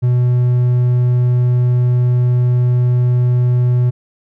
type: tone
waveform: triangle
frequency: 123.47 Hz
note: B2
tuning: in tune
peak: -8 dBFS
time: 0.02-3.91 s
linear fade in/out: 20 ms
effects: none